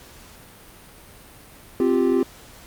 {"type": "chord", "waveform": "triangle", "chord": "C suspended fourth", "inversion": "none", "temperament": "just", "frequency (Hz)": [261.6, 348.8, 392.4], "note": ["C4", "F4", "G4"], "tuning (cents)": [0, -2, 2], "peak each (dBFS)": -19, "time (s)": [1.8, 2.23], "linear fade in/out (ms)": 2, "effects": ["pink hiss -46 dBFS RMS until 2.66 s", "Opus 48 kbps"]}